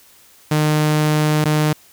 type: tone with dropouts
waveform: sawtooth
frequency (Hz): 152.4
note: D#3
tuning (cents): -36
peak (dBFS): -10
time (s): 0.51-1.73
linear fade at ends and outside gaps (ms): 5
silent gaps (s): 1.444-1.454
effects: white hiss -49 dBFS RMS until 1.92 s